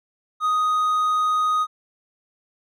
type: tone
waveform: triangle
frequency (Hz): 1247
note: D#6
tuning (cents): +3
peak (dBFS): -16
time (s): 0.4-1.67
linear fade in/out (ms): 50
effects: none